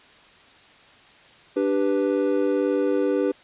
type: chord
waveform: triangle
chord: G major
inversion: second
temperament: equal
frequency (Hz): 293.7 / 392 / 493.9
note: D4 / G4 / B4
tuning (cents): 0 / 0 / 0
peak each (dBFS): -22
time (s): 1.56-3.32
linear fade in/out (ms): 10
effects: white hiss -51 dBFS RMS until 3.43 s + resampled to 8000 Hz